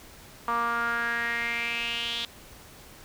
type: tone with band-pass filter sweep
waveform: sawtooth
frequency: 234.5 Hz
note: A#3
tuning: 11 cents sharp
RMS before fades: -29 dBFS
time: 0.48-2.25 s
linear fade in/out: 2 ms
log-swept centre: 1100 to 3500 Hz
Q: 5.5
effects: pink hiss -49 dBFS RMS until 3.04 s